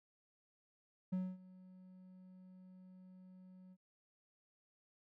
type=tone with ADSR envelope; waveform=triangle; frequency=185 Hz; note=F#3; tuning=in tune; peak=-32 dBFS; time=1.12-3.77 s; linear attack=12 ms; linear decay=240 ms; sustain=-22 dB; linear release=50 ms; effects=none